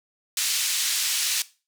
white band-pass noise, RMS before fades -25 dBFS, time 0.37-1.42 s, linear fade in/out 2 ms, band 2600 to 7900 Hz, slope 12 dB/octave, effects noise-tail reverb RT60 0.3 s tail -17 dB re dry

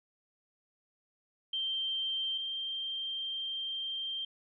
sine tone pair in turn, 3143 / 3163 Hz, G7 / G7, +4 / +15 cents, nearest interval unison, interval 11 cents, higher second, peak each -31 / -34 dBFS, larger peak first, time 1.53-2.38 / 2.38-4.25 s, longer second, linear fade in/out 5 ms, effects none

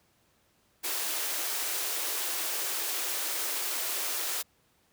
white high-pass noise, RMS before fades -32 dBFS, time 0.83-4.43 s, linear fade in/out 20 ms, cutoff 300 Hz, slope 96 dB/octave, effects pink hiss -68 dBFS RMS until 4.92 s + high-pass 60 Hz 12 dB/octave

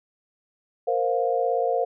sine chord, Bb suspended second, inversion none, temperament equal with one note detuned, 466.2 / 523.3 / 704.5 Hz, Bb4 / C5 / F5, 0 / 0 / +15 cents, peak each -25 dBFS, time 0.87-1.85 s, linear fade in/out 10 ms, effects none

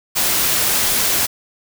white noise, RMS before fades -17 dBFS, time 0.15-1.27 s, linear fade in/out 20 ms, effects none

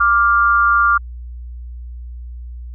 sine tone pair together, 1176.5 / 1400 Hz, D6 / F6, +3 / +4 cents, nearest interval minor third, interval 301 cents, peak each -13 dBFS, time 0-0.98 s, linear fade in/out 10 ms, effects added 60 Hz sine -28 dBFS peak until 2.74 s

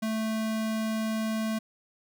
square tone, 220 Hz, A3, in tune, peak -28 dBFS, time 0.02-1.59 s, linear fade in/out 10 ms, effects none

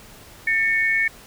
sine tone pair together, 1798.6 / 2217 Hz, A6 / C#7, +38 / 0 cents, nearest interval major third, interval 362 cents, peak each -20 dBFS, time 0.47-1.08 s, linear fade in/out 5 ms, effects pink hiss -45 dBFS RMS until 1.26 s

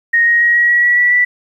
sine tone with pitch steps, 1864.7 / 1878.8 / 1892.9 / 1907.2 / 1921.6 / 1936 / 1950.6 / 1965.3 Hz, A#6 / A#6 / A#6 / A#6 / B6 / B6 / B6 / B6, 0 / +13 / +26 / +39 / -48 / -35 / -22 / -9 cents, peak -8 dBFS, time 0.13-1.25 s, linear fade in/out 10 ms, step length 140 ms, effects 8-bit

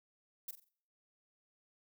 violet noise with echo, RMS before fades -42 dBFS, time 0.48-0.51 s, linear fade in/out 5 ms, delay 45 ms, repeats 4, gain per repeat -9 dB, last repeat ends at 0.69 s, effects noise-tail reverb RT60 0.6 s tail -24 dB re dry

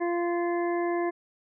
harmonic tone, 345.9 Hz, F4, 17 cents flat, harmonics 1 / 2 / 3 / 5 / 6, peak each -26 / -32 / -36 / -40 / -42 dBFS, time 0-1.11 s, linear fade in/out 20 ms, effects none

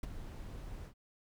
brown noise with ADSR envelope, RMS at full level -34 dBFS, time 0.03-0.94 s, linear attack 3 ms, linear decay 20 ms, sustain -11 dB, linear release 89 ms, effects none

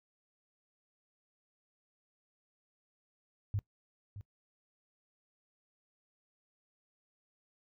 sine tone with echo, 101.5 Hz, G#2, 39 cents flat, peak -30 dBFS, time 3.54-3.59 s, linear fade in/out 0 ms, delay 620 ms, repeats 1, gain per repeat -13 dB, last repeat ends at 4.21 s, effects noise-tail reverb RT60 0.1 s tail -21 dB re dry

